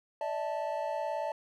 triangle chord, D suspended second, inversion none, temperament equal with one note detuned, 587.3 / 645.7 / 880 Hz, D5 / E5 / A5, 0 / -36 / 0 cents, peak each -34 dBFS, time 0.21-1.32 s, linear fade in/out 2 ms, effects none

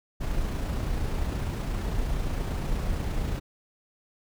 brown noise with amplitude modulation, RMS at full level -27 dBFS, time 0.2-3.4 s, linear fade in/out 20 ms, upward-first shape sine, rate 28.6 Hz, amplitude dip 30%, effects none

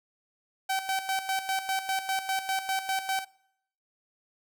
sawtooth tone with tremolo, 768 Hz, G5, 36 cents flat, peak -22 dBFS, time 0.69-3.25 s, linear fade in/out 10 ms, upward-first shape square, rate 5 Hz, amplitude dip 65%, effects noise-tail reverb RT60 0.7 s tail -22 dB re dry

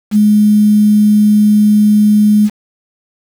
sine tone with quantisation, 210 Hz, G#3, 19 cents sharp, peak -5 dBFS, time 0.11-2.5 s, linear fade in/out 50 ms, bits 5, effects none

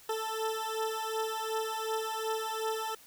20% pulse beating tone pair, 440 / 442.7 Hz, A4 / A4, 0 / +11 cents, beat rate 2.7 Hz, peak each -30 / -30 dBFS, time 0.09-2.95 s, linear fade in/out 5 ms, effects white hiss -56 dBFS RMS until 3.06 s

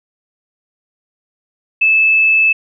sine tone, 2618 Hz, E7, 13 cents flat, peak -8 dBFS, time 1.81-2.53 s, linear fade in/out 10 ms, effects none

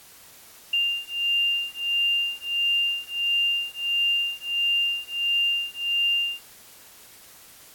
sine beating tone pair, 2794 / 2795.5 Hz, F7 / F7, 0 / +1 cents, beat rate 1.5 Hz, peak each -25 dBFS, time 0.73-6.41 s, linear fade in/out 5 ms, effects white hiss -49 dBFS RMS until 7.74 s + AAC 64 kbps

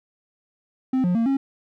triangle tone with pitch steps, 260.2 / 178.3 / 229.5 / 272.2 Hz, C4 / F3 / A#3 / C#4, -9 / +36 / -27 / -31 cents, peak -16 dBFS, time 0.93-1.37 s, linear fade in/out 5 ms, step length 110 ms, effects none

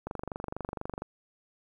click train, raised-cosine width 1 ms, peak -21 dBFS, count 24, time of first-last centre 0.07-1.02 s, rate 24.2 Hz, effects 10-bit

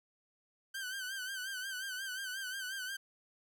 sawtooth tone with vibrato, 1540 Hz, G6, 31 cents flat, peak -35 dBFS, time 0.74-2.97 s, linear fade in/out 10 ms, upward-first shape sine, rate 5.6 Hz, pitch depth 72 cents each way, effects none

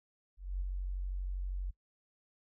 sine tone with ADSR envelope, 46.25 Hz, F#1, in tune, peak -31 dBFS, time 0.37-1.71 s, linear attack 240 ms, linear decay 11 ms, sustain -3 dB, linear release 12 ms, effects noise-tail reverb RT60 0.1 s tail -23 dB re dry

